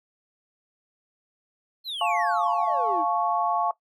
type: exponential sweep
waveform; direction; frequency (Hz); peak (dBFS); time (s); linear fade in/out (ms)
triangle; down; 4300 to 293.2; -28; 1.84-3.05; 50
type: chord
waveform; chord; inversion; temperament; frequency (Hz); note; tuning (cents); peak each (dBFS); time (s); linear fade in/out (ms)
sine; F augmented; none; equal with one note detuned; 698.5 / 866.9 / 1108.7; F5 / A5 / C#6; 0 / -26 / 0; -26 / -27 / -26; 2.01-3.71; 2
effects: noise-tail reverb RT60 0.1 s tail -18 dB re dry